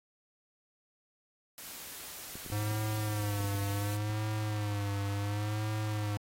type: noise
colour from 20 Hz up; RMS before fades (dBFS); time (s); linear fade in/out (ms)
white; -45; 1.58-3.97; 0
type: clicks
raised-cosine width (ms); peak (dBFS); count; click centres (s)
3; -34; 8; 2.355 / 2.463 / 2.501 / 2.713 / 3.405 / 3.444 / 3.551 / 4.1
type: tone with vibrato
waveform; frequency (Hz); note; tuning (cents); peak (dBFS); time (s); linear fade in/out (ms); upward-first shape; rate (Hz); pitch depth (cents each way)
square; 103.83; G#2; 0; -32; 2.52-6.17; 0; sine; 0.7; 64
effects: AAC 48 kbps